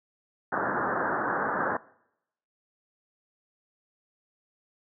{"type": "low-pass noise", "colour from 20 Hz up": "white", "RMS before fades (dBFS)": -28, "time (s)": [0.52, 1.77], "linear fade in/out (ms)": 5, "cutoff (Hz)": 1700, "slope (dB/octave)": 96, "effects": ["noise-tail reverb RT60 0.8 s tail -22 dB re dry", "high-pass 200 Hz 12 dB/octave"]}